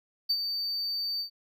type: tone with ADSR envelope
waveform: triangle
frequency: 4595 Hz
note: D8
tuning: 39 cents flat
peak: -21 dBFS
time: 0.29-1.3 s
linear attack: 14 ms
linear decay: 57 ms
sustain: -7 dB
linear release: 100 ms
effects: none